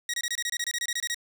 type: tone bursts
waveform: 15% pulse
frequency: 1897 Hz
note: A#6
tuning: 30 cents sharp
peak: -21 dBFS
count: 15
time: 0.09-1.145 s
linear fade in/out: 2 ms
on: 47 ms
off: 25 ms
effects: none